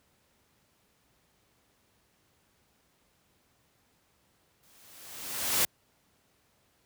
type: noise with exponential growth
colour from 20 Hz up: white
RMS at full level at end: -24 dBFS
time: 4.63-5.65 s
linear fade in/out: 1 ms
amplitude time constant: 220 ms
effects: pink hiss -69 dBFS RMS until 6.85 s + high-pass 60 Hz 12 dB/octave